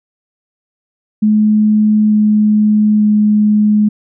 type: tone with pitch steps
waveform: sine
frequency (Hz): 213.1 / 211.9 / 210.7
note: G#3 / G#3 / G#3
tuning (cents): +45 / +35 / +25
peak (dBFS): -7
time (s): 1.22-3.89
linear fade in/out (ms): 10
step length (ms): 890
effects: none